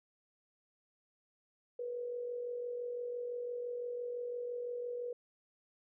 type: tone with amplitude modulation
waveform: sine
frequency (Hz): 485.4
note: B4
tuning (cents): -30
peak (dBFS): -35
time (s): 1.79-5.13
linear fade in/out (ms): 5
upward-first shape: sine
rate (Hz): 45.9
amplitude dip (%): 45
effects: none